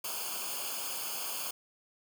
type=noise with comb filter; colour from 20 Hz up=white; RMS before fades=-37 dBFS; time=0.04-1.51 s; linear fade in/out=5 ms; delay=0.52 ms; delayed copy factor=-0.95; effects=none